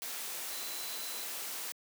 sine tone in noise, 4025 Hz, B7, 32 cents sharp, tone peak -46 dBFS, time 0.52-1.24 s, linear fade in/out 0 ms, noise white, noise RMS -40 dBFS, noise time 0.02-1.72 s, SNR -9 dB, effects high-pass 300 Hz 12 dB/octave

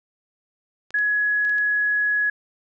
clicks, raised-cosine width 0.2 ms, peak -26 dBFS, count 5, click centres 0.906 / 0.988 / 1.45 / 1.495 / 1.583 s
sine tone, 1681 Hz, G#6, 20 cents sharp, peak -18 dBFS, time 0.94-2.3 s, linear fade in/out 5 ms
effects none

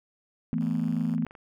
sine chord, E suspended fourth, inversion none, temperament equal, 164.81 / 220 / 246.9 Hz, E3 / A3 / B3, 0 / 0 / 0 cents, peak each -29 dBFS, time 0.53-1.25 s, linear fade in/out 0 ms
click train, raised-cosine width 0.5 ms, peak -33 dBFS, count 20, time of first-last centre 0.54-1.352 s, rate 23.4 Hz
5% pulse tone, 98.5 Hz, G2, 9 cents sharp, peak -38 dBFS, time 0.6-1.16 s, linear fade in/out 5 ms
effects none

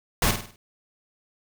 pink noise with echo, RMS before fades -21 dBFS, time 0.22-0.31 s, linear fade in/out 2 ms, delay 50 ms, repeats 5, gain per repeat -7 dB, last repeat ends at 0.56 s, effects none

